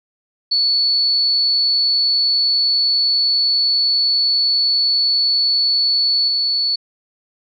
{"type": "tone with level steps", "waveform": "sine", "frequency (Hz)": 4435, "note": "C#8", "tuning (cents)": 0, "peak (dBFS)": [-13, -15], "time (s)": [0.51, 6.76], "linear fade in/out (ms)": 10, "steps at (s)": 6.28, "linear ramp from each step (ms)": 2, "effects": []}